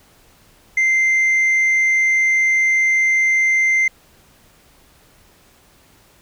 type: tone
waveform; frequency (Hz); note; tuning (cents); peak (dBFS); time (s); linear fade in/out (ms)
sine; 2085; C7; -7; -10; 0.77-3.88; 5
effects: tanh soft clip ceiling -12 dBFS + pink hiss -52 dBFS RMS until 6.21 s